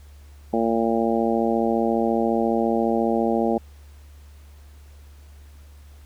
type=harmonic tone; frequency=114.5 Hz; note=A#2; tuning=31 cents flat; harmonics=2 / 3 / 4 / 5 / 6 / 7; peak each=-23 / -25 / -26 / -27 / -28 / -28 dBFS; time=0.53-3.58 s; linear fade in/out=5 ms; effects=added 72 Hz sine -43 dBFS peak until 6.05 s + pink hiss -57 dBFS RMS until 6.05 s